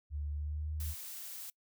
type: tone with pitch glide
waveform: sine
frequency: 73.42 to 76.98 Hz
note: D2 to D#2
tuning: 0 to -18 cents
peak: -35 dBFS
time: 0.1-0.95 s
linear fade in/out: 50 ms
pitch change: +82 cents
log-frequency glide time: 0.32-0.73 s
type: noise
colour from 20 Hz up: blue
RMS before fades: -45 dBFS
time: 0.8-1.5 s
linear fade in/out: 2 ms
effects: noise-tail reverb RT60 0.1 s tail -25 dB re dry